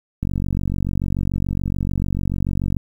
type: click train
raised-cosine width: 5 ms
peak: -10 dBFS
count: 120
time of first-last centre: 0.23-2.767 s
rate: 46.9 Hz
effects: 8-bit